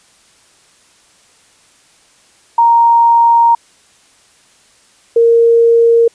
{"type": "tone pair in turn", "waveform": "sine", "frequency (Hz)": [932.3, 463.9], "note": ["A#5", "A#4"], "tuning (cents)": [0, -8], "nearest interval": "octave", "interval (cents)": 1208, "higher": "first", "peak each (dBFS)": -5, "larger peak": "neither", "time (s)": [[2.58, 3.55], [5.16, 6.08]], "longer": "first", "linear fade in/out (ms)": 5, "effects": ["white hiss -49 dBFS RMS until 6.14 s", "resampled to 22050 Hz"]}